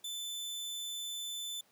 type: tone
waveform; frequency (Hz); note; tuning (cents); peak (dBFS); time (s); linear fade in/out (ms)
sawtooth; 3520; A7; 0; -35; 0.04-1.61; 5
effects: pink hiss -68 dBFS RMS until 1.71 s + high-pass 200 Hz 12 dB/octave